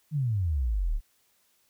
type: exponential sweep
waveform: sine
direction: down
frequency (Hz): 160 to 32.7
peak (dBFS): -24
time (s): 0.11-1.01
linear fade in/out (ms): 50
effects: white hiss -68 dBFS RMS until 1.69 s